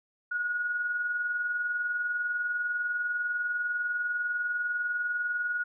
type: tone pair together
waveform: sine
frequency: 1431 / 1451 Hz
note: F6 / F#6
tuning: +42 / -34 cents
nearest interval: unison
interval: 24 cents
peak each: -39 / -28 dBFS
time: 0.31-5.64 s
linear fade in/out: 10 ms
effects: none